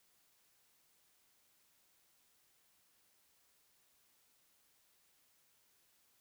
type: silence
effects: white hiss -73 dBFS RMS until 6.2 s